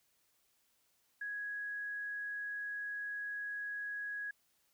sine tone, 1664 Hz, G#6, 3 cents sharp, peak -38 dBFS, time 1.21-4.31 s, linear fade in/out 5 ms, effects white hiss -75 dBFS RMS until 4.73 s

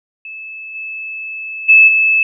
sine tone with level steps, 2612 Hz, E7, 17 cents flat, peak -27 / -23 / -3 / -9 dBFS, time 0.25-2.23 s, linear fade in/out 2 ms, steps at 0.74 / 1.68 / 1.87 s, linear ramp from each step 20 ms, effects none

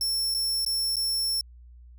sawtooth tone with dropouts, 5400 Hz, E8, 41 cents sharp, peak -22 dBFS, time 0.01-1.41 s, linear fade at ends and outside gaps 1 ms, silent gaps 0.341-0.347 / 0.649-0.663 / 0.958-0.967 s, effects added 60 Hz sine -46 dBFS peak until 1.98 s

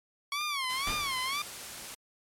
15% pulse tone with vibrato, 1108.7 Hz, C#6, in tune, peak -24 dBFS, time 0.32-1.42 s, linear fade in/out 2 ms, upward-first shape sine, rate 2 Hz, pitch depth 150 cents each way
clicks, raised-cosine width 0.2 ms, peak -31 dBFS, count 2, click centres 0.412 / 0.644 s
white noise, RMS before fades -41 dBFS, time 0.69-1.95 s, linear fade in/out 10 ms
pink noise with exponential decay, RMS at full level -33 dBFS, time 0.87-1.38 s, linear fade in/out 1 ms, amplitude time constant 110 ms
effects low-pass 11000 Hz 12 dB/octave + MP3 96 kbps

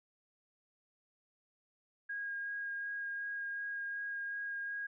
sine tone with vibrato, 1631 Hz, G#6, 32 cents flat, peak -37 dBFS, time 2.09-4.87 s, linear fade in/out 10 ms, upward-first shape sine, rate 2.7 Hz, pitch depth 10 cents each way, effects none

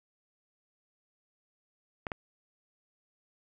clicks, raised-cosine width 0.5 ms, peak -19 dBFS, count 2, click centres 2.068 / 2.118 s, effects none

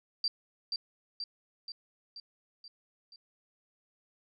sine tone with echo, 4699 Hz, D8, in tune, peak -27 dBFS, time 0.24-0.28 s, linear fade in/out 2 ms, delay 480 ms, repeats 6, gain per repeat -4 dB, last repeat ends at 3.16 s, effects none

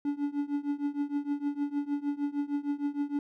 triangle tone with tremolo, 287.5 Hz, D4, 37 cents flat, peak -23 dBFS, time 0.05-3.19 s, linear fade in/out 2 ms, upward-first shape triangle, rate 6.5 Hz, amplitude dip 95%, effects none

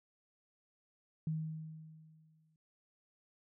sine tone with exponential decay, 157.8 Hz, D#3, 25 cents sharp, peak -32 dBFS, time 1.27-2.56 s, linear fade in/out 2 ms, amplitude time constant 280 ms, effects none

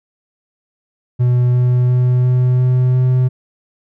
triangle tone with pitch steps, 123.47 / 124.26 / 125.05 / 125.85 / 126.65 / 127.46 Hz, B2 / B2 / B2 / B2 / B2 / C3, 0 / +11 / +22 / +33 / +44 / -45 cents, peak -8 dBFS, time 1.19-3.29 s, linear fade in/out 20 ms, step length 350 ms, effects none

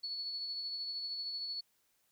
sine tone with tremolo, 4414 Hz, C#8, 8 cents flat, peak -36 dBFS, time 0.03-1.61 s, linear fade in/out 10 ms, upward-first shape sine, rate 13 Hz, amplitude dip 30%, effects white hiss -75 dBFS RMS until 2.11 s

